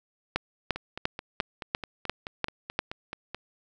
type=two click trains; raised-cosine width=0.3 ms; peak=-9 / -19 dBFS; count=8 / 13; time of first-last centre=0.36-2.791 / 0.76-3.346 s; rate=2.88 / 4.64 Hz; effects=none